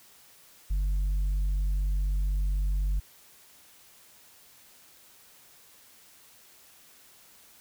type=tone with tanh clipping; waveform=sine; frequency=48 Hz; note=G1; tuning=36 cents flat; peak=-25 dBFS; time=0.7-3 s; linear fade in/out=10 ms; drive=3 dB; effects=white hiss -56 dBFS RMS until 7.6 s